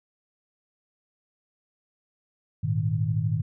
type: chord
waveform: sine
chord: Ab suspended second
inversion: none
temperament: equal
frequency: 103.83 / 116.54 / 155.56 Hz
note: Ab2 / Bb2 / Eb3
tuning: 0 / 0 / 0 cents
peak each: -27 dBFS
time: 2.63-3.42 s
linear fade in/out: 10 ms
effects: none